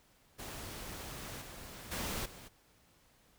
pink noise with level steps, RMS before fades -45 / -49 / -38 / -52 dBFS, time 0.38-2.49 s, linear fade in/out 20 ms, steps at 1.41 / 1.91 / 2.25 s, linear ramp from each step 10 ms, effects pink hiss -67 dBFS RMS until 3.38 s

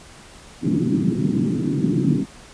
pink band-pass noise, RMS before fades -20 dBFS, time 0.61-2.26 s, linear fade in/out 50 ms, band 130 to 340 Hz, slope 48 dB/octave, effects pink hiss -44 dBFS RMS until 2.53 s + resampled to 22050 Hz

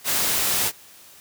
white noise, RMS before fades -22 dBFS, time 0.04-0.72 s, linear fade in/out 50 ms, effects white hiss -48 dBFS RMS until 1.2 s + high-pass 60 Hz 12 dB/octave

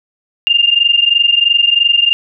sine tone pair together, 2794 / 2817 Hz, F7 / F7, 0 / +14 cents, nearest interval unison, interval 14 cents, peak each -11 dBFS, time 0.47-2.13 s, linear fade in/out 0 ms, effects none

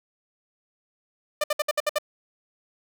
sawtooth tone bursts, 598 Hz, D5, 31 cents sharp, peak -17 dBFS, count 7, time 1.41-1.985 s, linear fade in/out 5 ms, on 29 ms, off 62 ms, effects none

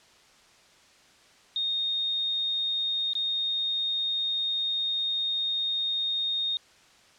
sine tone with dropouts, 3695 Hz, A#7, 16 cents flat, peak -25 dBFS, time 1.56-6.57 s, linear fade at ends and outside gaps 1 ms, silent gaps 3.133-3.152 s, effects white hiss -57 dBFS RMS until 7.18 s + low-pass 6000 Hz 12 dB/octave

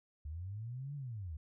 sine linear two-way sweep, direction up then down, 70.8 to 146.83 to 70.8 Hz, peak -40 dBFS, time 0.25-1.37 s, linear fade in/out 5 ms, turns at 0.95 s, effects none

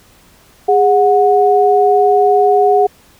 sine tone pair together, 410 / 732.6 Hz, G#4 / F#5, -22 / -17 cents, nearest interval minor seventh, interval 1005 cents, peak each -10 dBFS, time 0.68-2.87 s, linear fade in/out 10 ms, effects pink hiss -47 dBFS RMS until 3.19 s

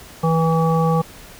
harmonic tone, 163 Hz, E3, 19 cents flat, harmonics 1 / 3 / 5 / 7, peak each -16 / -21 / -23 / -24 dBFS, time 0.23-1.02 s, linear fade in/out 10 ms, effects pink hiss -41 dBFS RMS until 1.39 s

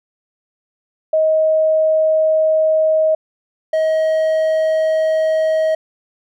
sine / triangle tone pair in turn, 630 / 633.3 Hz, D#5 / D#5, +21 / +30 cents, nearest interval unison, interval 9 cents, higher second, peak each -11 dBFS, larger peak neither, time 1.13-3.15 / 3.73-5.75 s, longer neither, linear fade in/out 5 ms, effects none

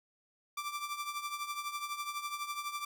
sawtooth tone with tremolo, 1174.7 Hz, D6, in tune, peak -30 dBFS, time 0.57-2.85 s, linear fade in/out 5 ms, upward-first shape triangle, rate 12 Hz, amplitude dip 75%, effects none

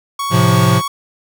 45% pulse tone, 1115 Hz, C#6, 10 cents sharp, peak -18 dBFS, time 0.19-0.88 s, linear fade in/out 5 ms
square chord, F major, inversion first, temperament equal, 110 / 130.81 / 174.61 Hz, A2 / C3 / F3, 0 / 0 / 0 cents, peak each -15 dBFS, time 0.3-0.82 s, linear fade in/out 50 ms
effects none

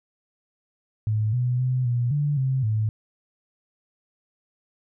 sine tone with pitch steps, 107.9 / 124 / 127.6 / 121 / 146 / 132.1 / 108.7 Hz, A2 / B2 / C3 / B2 / D3 / C3 / A2, -33 / +7 / -43 / -35 / -10 / +17 / -21 cents, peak -20 dBFS, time 1.07-2.89 s, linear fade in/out 0 ms, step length 260 ms, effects none

